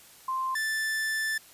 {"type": "tone pair in turn", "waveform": ["sine", "45% pulse"], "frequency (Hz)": [1046.5, 1760], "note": ["C6", "A6"], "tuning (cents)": [0, 0], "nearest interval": "major sixth", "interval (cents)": 900, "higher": "second", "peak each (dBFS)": -27, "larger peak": "neither", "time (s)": [[0.28, 0.55], [0.55, 1.38]], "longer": "second", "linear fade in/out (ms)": 5, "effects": ["white hiss -53 dBFS RMS until 1.53 s", "resampled to 32000 Hz"]}